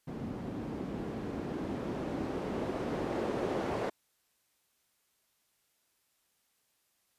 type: noise with low-pass filter sweep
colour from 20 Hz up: blue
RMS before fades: -36 dBFS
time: 0.07-3.9 s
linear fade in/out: 10 ms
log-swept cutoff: 220 to 470 Hz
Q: 1.2
effects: white hiss -75 dBFS RMS until 7.18 s + resampled to 32000 Hz